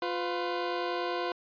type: tone pair together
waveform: 20% pulse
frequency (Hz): 352.4 / 503.5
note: F4 / B4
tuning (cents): +16 / +33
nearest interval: tritone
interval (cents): 617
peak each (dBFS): -27 / -29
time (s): 0.02-1.32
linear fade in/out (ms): 2
effects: resampled to 11025 Hz